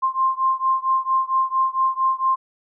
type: beating tone pair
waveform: sine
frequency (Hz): 1052 / 1056.4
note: C6 / C6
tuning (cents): +9 / +16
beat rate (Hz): 4.4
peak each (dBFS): -20 / -21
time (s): 0.02-2.36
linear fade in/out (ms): 20
effects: none